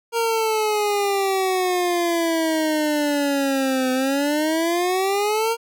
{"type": "exponential two-way sweep", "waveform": "25% pulse", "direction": "down then up", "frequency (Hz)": [466.2, 255.6, 466.2], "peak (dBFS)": -15, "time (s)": [0.12, 5.57], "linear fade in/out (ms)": 50, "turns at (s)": 3.92, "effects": []}